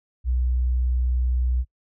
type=tone; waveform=sine; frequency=62.1 Hz; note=B1; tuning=10 cents sharp; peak=-19 dBFS; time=0.24-1.65 s; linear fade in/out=50 ms; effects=noise-tail reverb RT60 0.1 s tail -24 dB re dry